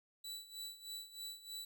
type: tone with tremolo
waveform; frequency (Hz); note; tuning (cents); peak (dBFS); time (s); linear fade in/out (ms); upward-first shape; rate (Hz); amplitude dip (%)
sawtooth; 3951; B7; 0; -40; 0.24-1.65; 5; sine; 3.2; 80
effects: none